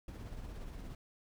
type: noise with tremolo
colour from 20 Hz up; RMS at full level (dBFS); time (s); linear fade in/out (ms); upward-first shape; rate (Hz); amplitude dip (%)
brown; -43; 0.08-0.95; 2; triangle; 17; 45
effects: none